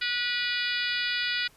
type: harmonic tone with a mistuned harmonic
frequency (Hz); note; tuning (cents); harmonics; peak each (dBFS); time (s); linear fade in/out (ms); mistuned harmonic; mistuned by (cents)
487.2; B4; -24; 3 / 4 / 5 / 6 / 7 / 8 / 9 / 10; -32 / -33 / -34 / -35 / -35 / -36 / -37 / -37; 0.01-1.48; 10; 7; +16
effects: pink hiss -58 dBFS RMS until 1.56 s + resampled to 32000 Hz